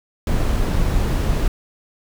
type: noise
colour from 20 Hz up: brown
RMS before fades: -18 dBFS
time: 0.27-1.48 s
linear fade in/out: 2 ms
effects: none